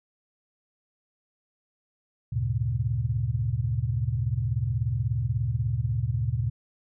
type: tone cluster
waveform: sine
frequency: 73.9 / 101.1 / 117.5 / 137.9 Hz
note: D2 / G#2 / A#2 / C#3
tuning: +11 / -46 / +14 / -9 cents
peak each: -33 / -31 / -26 / -32 dBFS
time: 2.32-6.5 s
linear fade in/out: 10 ms
effects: none